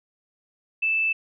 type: tone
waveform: sine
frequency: 2637 Hz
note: E7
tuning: in tune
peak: -20 dBFS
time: 0.82-1.13 s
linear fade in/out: 10 ms
effects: none